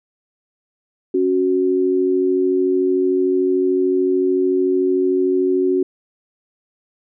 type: tone pair together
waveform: sine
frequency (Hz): 276.5 / 370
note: C#4 / F#4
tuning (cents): -4 / 0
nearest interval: perfect fourth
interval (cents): 504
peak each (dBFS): -20 / -15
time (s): 1.14-5.83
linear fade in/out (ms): 5
effects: none